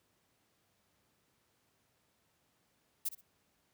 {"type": "noise with echo", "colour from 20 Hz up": "violet", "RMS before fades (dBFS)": -34, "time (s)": [3.05, 3.09], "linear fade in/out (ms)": 10, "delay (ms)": 62, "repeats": 2, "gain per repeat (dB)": -13, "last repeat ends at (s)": 3.214, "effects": ["pink hiss -75 dBFS RMS until 3.73 s", "high-pass 80 Hz 12 dB/octave"]}